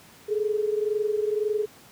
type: tone pair together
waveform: sine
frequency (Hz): 417.6 / 439.5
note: G#4 / A4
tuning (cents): +10 / -2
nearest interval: minor second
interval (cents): 88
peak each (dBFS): -24 / -28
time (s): 0.28-1.66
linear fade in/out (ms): 20
effects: pink hiss -51 dBFS RMS until 1.91 s + high-pass 100 Hz 12 dB/octave